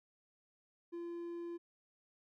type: tone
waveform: triangle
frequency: 342.6 Hz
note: F4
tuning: 33 cents flat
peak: -39 dBFS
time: 0.92-1.58 s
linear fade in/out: 20 ms
effects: none